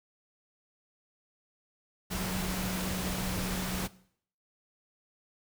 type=tone in noise; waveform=sine; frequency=185 Hz; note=F#3; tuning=in tune; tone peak=-34 dBFS; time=2.1-3.88 s; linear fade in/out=20 ms; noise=pink; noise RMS=-35 dBFS; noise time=2.1-3.88 s; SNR=-2 dB; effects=noise-tail reverb RT60 0.6 s tail -19 dB re dry